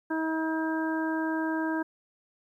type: harmonic tone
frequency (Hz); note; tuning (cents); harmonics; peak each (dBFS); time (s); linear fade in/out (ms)
319.3; D#4; +45; 1 / 2 / 3 / 4 / 5; -28 / -37 / -35 / -44 / -35; 0.1-1.83; 10
effects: 11-bit